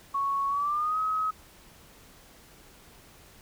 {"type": "tone with pitch glide", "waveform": "sine", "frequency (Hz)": [1108.7, 1273.6], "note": ["C#6", "D#6"], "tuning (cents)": [0, 40], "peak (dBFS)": -25, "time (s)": [0.14, 1.31], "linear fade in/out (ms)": 10, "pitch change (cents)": 240, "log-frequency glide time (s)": [0.48, 0.99], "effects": ["pink hiss -54 dBFS RMS until 3.41 s"]}